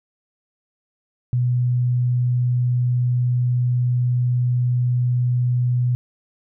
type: tone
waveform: sine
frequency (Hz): 123.47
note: B2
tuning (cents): 0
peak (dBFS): -16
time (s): 1.33-5.95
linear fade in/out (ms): 0
effects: none